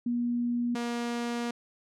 sine / sawtooth tone pair in turn, 240.1 / 237.6 Hz, B3 / A#3, -49 / +33 cents, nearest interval unison, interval 18 cents, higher first, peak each -26 dBFS, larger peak neither, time 0.06-0.75 / 0.75-1.51 s, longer second, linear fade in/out 5 ms, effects low-pass 8000 Hz 12 dB/octave

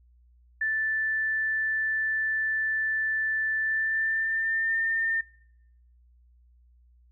sine tone with pitch glide, 1760 to 1808.4 Hz, A6 to A6, 0 to +47 cents, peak -24 dBFS, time 0.61-5.21 s, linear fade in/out 5 ms, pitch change +47 cents, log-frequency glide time 3.59-4.79 s, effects noise-tail reverb RT60 0.8 s tail -23 dB re dry + added 60 Hz sine -56 dBFS peak until 7.11 s

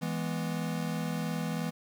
square chord, E major, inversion none, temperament equal, 164.81 / 207.7 / 246.9 Hz, E3 / G#3 / B3, 0 / 0 / 0 cents, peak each -34 / -38 / -38 dBFS, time 0.01-1.71 s, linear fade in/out 20 ms, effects 10-bit

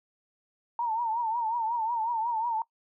sine tone with vibrato, 917 Hz, A#5, 29 cents flat, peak -26 dBFS, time 0.79-2.62 s, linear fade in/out 2 ms, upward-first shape triangle, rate 5.5 Hz, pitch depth 110 cents each way, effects noise-tail reverb RT60 0.1 s tail -21 dB re dry

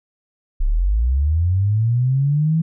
sine linear sweep, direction up, 30.13 to 164.81 Hz, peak -14 dBFS, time 0.6-2.62 s, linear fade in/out 10 ms, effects none

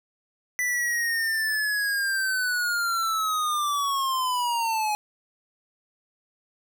square linear sweep, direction down, 1988 to 835 Hz, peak -24 dBFS, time 0.59-4.95 s, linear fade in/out 0 ms, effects none

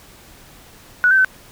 sine tone with pitch steps, 1472 / 1550 / 1523 Hz, F#6 / G6 / F#6, -9 / -20 / +50 cents, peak -10 dBFS, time 1.04-1.247 s, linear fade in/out 0 ms, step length 69 ms, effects pink hiss -45 dBFS RMS until 1.51 s

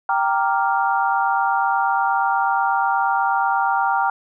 sine chord, G minor seventh, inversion none, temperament equal, 784 / 932.3 / 1174.7 / 1396.9 Hz, G5 / Bb5 / D6 / F6, 0 / 0 / 0 / 0 cents, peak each -20 / -21 / -26 / -23 dBFS, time 0.09-4.1 s, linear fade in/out 2 ms, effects none

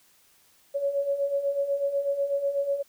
sine beating tone pair, 554.4 / 562.5 Hz, C#5 / C#5, 0 / +25 cents, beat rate 8.1 Hz, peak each -31 / -25 dBFS, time 0.74-2.83 s, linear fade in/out 20 ms, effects white hiss -61 dBFS RMS until 2.88 s

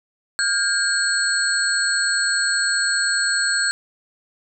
sine tone cluster, 1424 / 1609 / 4327 / 8030 Hz, F6 / G6 / C#8 / B8, +33 / +45 / -43 / +28 cents, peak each -26 / -21 / -23 / -24 dBFS, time 0.39-3.71 s, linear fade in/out 0 ms, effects none

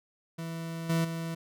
40% pulse tone with level steps, 164.81 Hz, E3, in tune, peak -34 / -24 / -32 dBFS, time 0.38-1.35 s, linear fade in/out 10 ms, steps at 0.89 / 1.04 s, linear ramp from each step 10 ms, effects none

